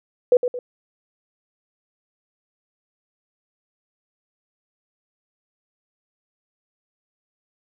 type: tone with echo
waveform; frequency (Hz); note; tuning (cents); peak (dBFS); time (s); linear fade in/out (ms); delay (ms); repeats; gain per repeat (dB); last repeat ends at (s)
sine; 493.9; B4; 0; -10; 0.32-0.37; 2; 110; 2; -8; 0.59
effects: none